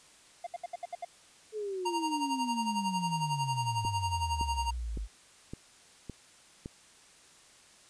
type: tone bursts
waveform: triangle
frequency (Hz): 698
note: F5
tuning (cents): -1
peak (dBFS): -32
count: 7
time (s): 0.44-1.049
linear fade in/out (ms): 5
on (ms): 27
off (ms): 70
type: exponential sweep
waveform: sine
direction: down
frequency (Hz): 440 to 50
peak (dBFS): -33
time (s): 1.52-5.08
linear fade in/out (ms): 50
type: tone with tremolo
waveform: square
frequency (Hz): 932.3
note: A#5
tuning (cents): 0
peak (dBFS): -29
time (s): 1.85-4.71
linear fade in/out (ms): 10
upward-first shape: sine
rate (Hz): 11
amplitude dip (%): 75
type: click train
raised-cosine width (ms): 3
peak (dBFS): -26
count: 6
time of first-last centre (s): 3.85-6.659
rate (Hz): 1.78
effects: white hiss -58 dBFS RMS until 7.89 s + resampled to 22050 Hz